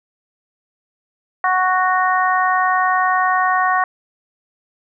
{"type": "harmonic tone", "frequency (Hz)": 370, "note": "F#4", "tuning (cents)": 0, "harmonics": [2, 3, 4, 5], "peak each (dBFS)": [-18, -17, -23, -21], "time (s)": [1.44, 3.84], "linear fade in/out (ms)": 2, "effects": []}